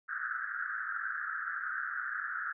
white band-pass noise, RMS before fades -37 dBFS, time 0.08-2.53 s, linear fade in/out 20 ms, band 1300 to 1700 Hz, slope 96 dB/octave, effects none

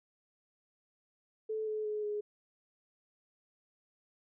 sine tone with pitch steps, 436 / 429.7 / 423.6 / 417.5 Hz, A4 / A4 / G#4 / G#4, -16 / -41 / +34 / +9 cents, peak -33 dBFS, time 1.49-2.21 s, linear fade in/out 10 ms, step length 180 ms, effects none

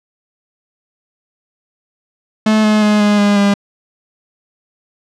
45% pulse tone with pitch steps, 216.5 / 213.4 / 210.3 / 207.3 / 204.3 / 201.4 Hz, A3 / G#3 / G#3 / G#3 / G#3 / G3, -28 / +47 / +22 / -3 / -28 / +47 cents, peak -9 dBFS, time 2.46-3.54 s, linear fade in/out 5 ms, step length 180 ms, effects low-pass 6000 Hz 12 dB/octave

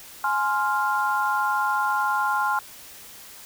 sine chord, F minor, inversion first, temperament just, 838.1 / 1047.7 / 1396.9 Hz, Ab5 / C6 / F6, +16 / +2 / 0 cents, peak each -25 dBFS, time 0.24-2.59 s, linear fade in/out 2 ms, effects white hiss -44 dBFS RMS until 3.45 s

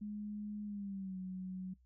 sine tone with pitch glide, 208.7 to 185.93 Hz, G#3 to F#3, +9 to +9 cents, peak -40 dBFS, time 0.01-1.74 s, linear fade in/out 10 ms, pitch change -200 cents, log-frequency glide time 0.64-1.18 s, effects noise-tail reverb RT60 0.1 s tail -21 dB re dry + added 62 Hz sine -65 dBFS peak until 1.85 s

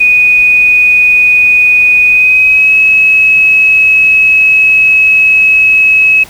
sine tone with pitch glide, 2480 to 2569 Hz, D#7 to E7, -6 to -45 cents, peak -3 dBFS, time 0-6.24 s, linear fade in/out 10 ms, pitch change +61 cents, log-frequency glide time 2.06-2.75 s, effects pink hiss -33 dBFS RMS until 6.29 s

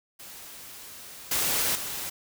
white noise with level steps, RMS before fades -44 / -26 / -34 dBFS, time 0.19-2.1 s, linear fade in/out 10 ms, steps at 1.31 / 1.75 s, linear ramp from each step 5 ms, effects none

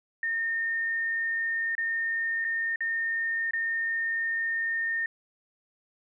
sine tone with dropouts, 1826 Hz, A#6, 36 cents flat, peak -26 dBFS, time 0.23-5.06 s, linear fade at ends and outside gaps 2 ms, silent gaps 1.752-1.78 / 2.444-2.448 / 2.759-2.806 / 3.509-3.534 s, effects none

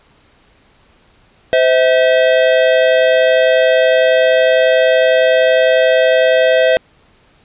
square tone pair together, 515 / 645.9 Hz, C5 / E5, -28 / -35 cents, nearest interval major third, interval 393 cents, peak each -12 dBFS, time 1.53-6.77 s, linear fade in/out 0 ms, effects pink hiss -51 dBFS RMS until 7.44 s + resampled to 8000 Hz

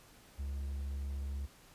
triangle tone, 69.3 Hz, C#2, in tune, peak -34 dBFS, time 0.38-1.47 s, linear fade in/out 20 ms, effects pink hiss -60 dBFS RMS until 1.74 s + resampled to 32000 Hz

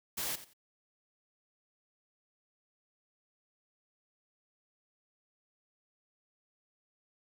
white noise with echo, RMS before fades -36 dBFS, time 0.17-0.36 s, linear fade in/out 10 ms, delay 88 ms, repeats 2, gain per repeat -14 dB, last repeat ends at 0.536 s, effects none

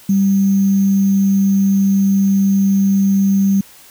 sine tone with sample-and-hold, 196 Hz, G3, in tune, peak -10 dBFS, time 0.09-3.61 s, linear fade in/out 5 ms, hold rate 6300 Hz, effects white hiss -43 dBFS RMS until 3.9 s

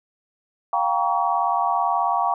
sine chord, G half-diminished seventh, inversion third, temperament just, 705.6 / 784 / 940.8 / 1128.9 Hz, F5 / G5 / Bb5 / Db6, +18 / 0 / +16 / +31 cents, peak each -24 dBFS, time 0.73-2.34 s, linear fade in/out 2 ms, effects none

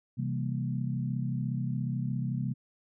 sine chord, C dominant seventh, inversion none, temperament equal, 130.81 / 164.81 / 196 / 233.1 Hz, C3 / E3 / G3 / Bb3, 0 / 0 / 0 / 0 cents, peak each -31 / -37 / -37 / -37 dBFS, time 0.17-2.54 s, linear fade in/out 20 ms, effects none

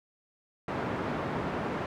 pink band-pass noise, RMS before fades -33 dBFS, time 0.68-1.86 s, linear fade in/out 2 ms, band 140 to 1400 Hz, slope 12 dB/octave, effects none

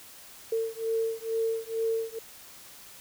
sine beating tone pair, 450 / 452.2 Hz, A4 / A4, +39 / +47 cents, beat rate 2.2 Hz, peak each -30 dBFS, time 0.52-2.19 s, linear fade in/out 5 ms, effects white hiss -49 dBFS RMS until 3 s

